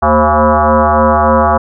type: tone with frequency modulation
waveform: sine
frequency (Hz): 226.3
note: A3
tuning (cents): +49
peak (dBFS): -6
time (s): 0.02-1.58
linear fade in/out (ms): 10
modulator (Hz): 152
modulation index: 7
effects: none